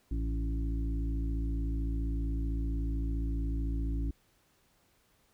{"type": "harmonic tone with a mistuned harmonic", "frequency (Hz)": 55.6, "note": "A1", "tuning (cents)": 19, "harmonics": [1, 2, 3, 5, 6], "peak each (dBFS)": [-30, -42, -44, -40, -47], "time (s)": [0.11, 4.11], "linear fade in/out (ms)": 5, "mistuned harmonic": 2, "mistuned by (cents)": -26, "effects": ["pink hiss -69 dBFS RMS until 5.33 s"]}